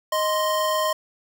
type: tone pair together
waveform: square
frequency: 622.3 / 1046.6 Hz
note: D#5 / C6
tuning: 0 / 0 cents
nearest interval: major sixth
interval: 900 cents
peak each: -24 dBFS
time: 0.12-0.93 s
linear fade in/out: 5 ms
effects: none